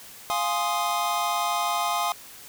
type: chord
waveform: square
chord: F minor seventh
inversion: none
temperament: equal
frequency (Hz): 698.5 / 830.6 / 1046.5 / 1244.5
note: F5 / Ab5 / C6 / Eb6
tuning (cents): 0 / 0 / 0 / 0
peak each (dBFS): -30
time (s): 0.3-2.12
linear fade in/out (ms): 0
effects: white hiss -45 dBFS RMS until 2.48 s